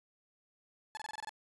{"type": "tone bursts", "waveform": "30% pulse", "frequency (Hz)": 863, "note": "A5", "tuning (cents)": -34, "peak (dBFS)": -37, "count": 8, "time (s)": [0.95, 1.293], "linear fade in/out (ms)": 0, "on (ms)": 21, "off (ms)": 25, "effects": ["resampled to 22050 Hz", "13-bit"]}